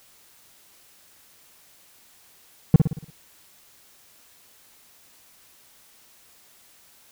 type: tone with echo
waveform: triangle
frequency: 155.56 Hz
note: D#3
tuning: in tune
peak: -4 dBFS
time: 2.74-2.76 s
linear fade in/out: 2 ms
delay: 57 ms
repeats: 6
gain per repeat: -6 dB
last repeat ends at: 3.102 s
effects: white hiss -55 dBFS RMS until 7.11 s